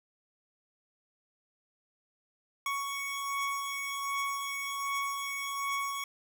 25% pulse beating tone pair, 1113 / 1114.3 Hz, C#6 / C#6, +7 / +9 cents, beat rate 1.3 Hz, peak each -30 / -35 dBFS, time 2.66-6.04 s, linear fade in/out 2 ms, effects none

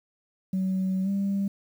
sine tone with pitch glide, 188.5 to 197.64 Hz, F#3 to G3, +32 to +14 cents, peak -22 dBFS, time 0.53-1.48 s, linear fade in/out 5 ms, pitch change +82 cents, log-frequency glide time 1.03-1.09 s, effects tanh soft clip ceiling -21 dBFS + 9-bit

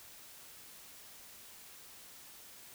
silence, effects white hiss -54 dBFS RMS until 2.74 s

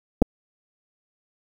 clicks, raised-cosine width 2 ms, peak -4 dBFS, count 2, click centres 0.219 / 0.223 s, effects 7-bit

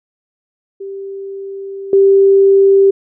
sine tone with level steps, 392 Hz, G4, in tune, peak -23 / -5 dBFS, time 0.8-2.91 s, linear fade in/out 10 ms, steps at 1.93 s, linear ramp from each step 2 ms, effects none

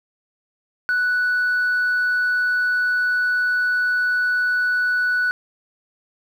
sine tone, 1481 Hz, F#6, 1 cent sharp, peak -15 dBFS, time 0.89-5.31 s, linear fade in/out 0 ms, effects tanh soft clip ceiling -15 dBFS + 8-bit

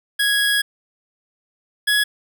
25% pulse tone pair in turn, 1661.2 / 1678.6 Hz, G#6 / G#6, 0 / +18 cents, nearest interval unison, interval 18 cents, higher second, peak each -12 / -11 dBFS, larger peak second, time 0.19-0.62 / 1.87-2.04 s, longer first, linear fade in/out 10 ms, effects none

